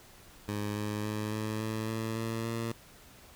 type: tone with pitch steps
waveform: 15% pulse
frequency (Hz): 103.83 / 105.34 / 106.87 / 108.43 / 110 / 111.6 / 113.23 / 114.87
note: G#2 / G#2 / A2 / A2 / A2 / A2 / A#2 / A#2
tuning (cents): 0 / +25 / -50 / -25 / 0 / +25 / -50 / -25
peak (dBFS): -26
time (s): 0.48-2.72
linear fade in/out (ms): 5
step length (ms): 280
effects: pink hiss -55 dBFS RMS until 3.35 s